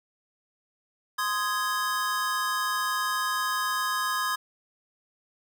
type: chord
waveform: square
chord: Ab major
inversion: first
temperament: just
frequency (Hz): 1038.3 / 1245.9 / 1661.2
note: C6 / Eb6 / Ab6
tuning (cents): -14 / +2 / 0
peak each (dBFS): -31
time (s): 1.18-4.36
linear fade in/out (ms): 10
effects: none